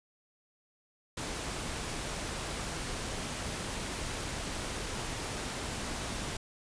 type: noise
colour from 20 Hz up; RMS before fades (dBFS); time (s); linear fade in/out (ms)
pink; -37; 1.17-6.37; 5
effects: resampled to 22050 Hz